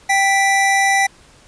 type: tone pair together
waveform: square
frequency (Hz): 784 / 1975.6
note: G5 / B6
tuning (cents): 0 / 0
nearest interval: octave + major third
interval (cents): 1600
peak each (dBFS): -16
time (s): 0.09-1.07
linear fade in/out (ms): 10
effects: pink hiss -48 dBFS RMS until 1.47 s + resampled to 22050 Hz